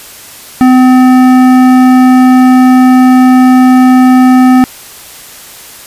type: tone with hard clipping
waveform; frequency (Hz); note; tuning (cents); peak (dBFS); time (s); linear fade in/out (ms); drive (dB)
triangle; 255.1; C4; -44; -3; 0.61-4.64; 0; 17
effects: white hiss -30 dBFS RMS until 5.86 s + resampled to 32000 Hz